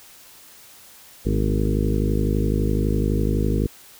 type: harmonic tone with a mistuned harmonic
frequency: 51.91 Hz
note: G#1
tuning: in tune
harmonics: 1 / 2 / 3 / 4 / 5 / 6 / 7 / 8 / 9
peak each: -22 / -25 / -27 / -28 / -29 / -30 / -30 / -31 / -32 dBFS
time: 1.25-3.67 s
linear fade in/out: 10 ms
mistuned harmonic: 4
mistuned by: +45 cents
effects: white hiss -47 dBFS RMS until 3.99 s